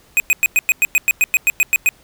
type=tone bursts; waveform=square; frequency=2501 Hz; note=D#7; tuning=8 cents sharp; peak=-11 dBFS; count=14; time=0.17-1.89 s; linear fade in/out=0 ms; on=30 ms; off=100 ms; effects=pink hiss -51 dBFS RMS until 2.03 s